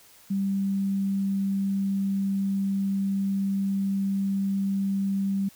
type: tone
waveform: sine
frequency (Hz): 196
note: G3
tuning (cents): 0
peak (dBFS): -23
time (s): 0.3-5.49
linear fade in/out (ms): 10
effects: white hiss -54 dBFS RMS until 5.55 s